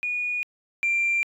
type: tone pair in turn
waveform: sine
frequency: 2453 / 2369 Hz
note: D#7 / D7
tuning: -25 / +14 cents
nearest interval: minor second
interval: 61 cents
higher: first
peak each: -24 / -19 dBFS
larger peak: second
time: 0.03-0.43 / 0.83-1.23 s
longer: neither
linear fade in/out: 0 ms
effects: tanh soft clip ceiling -17 dBFS